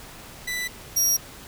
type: tone pair in turn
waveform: sawtooth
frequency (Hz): 1984 / 5664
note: B6 / F8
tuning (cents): +7 / +23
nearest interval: octave + tritone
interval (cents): 1816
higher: second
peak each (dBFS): -23 / -16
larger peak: second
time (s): 0.47-0.68 / 0.96-1.17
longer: neither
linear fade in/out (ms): 10
effects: pink hiss -43 dBFS RMS until 1.47 s